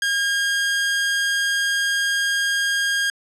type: tone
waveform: sawtooth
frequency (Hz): 1620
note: G#6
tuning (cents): -43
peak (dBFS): -15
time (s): 0.02-3.1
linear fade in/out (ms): 2
effects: low-pass 9000 Hz 12 dB/octave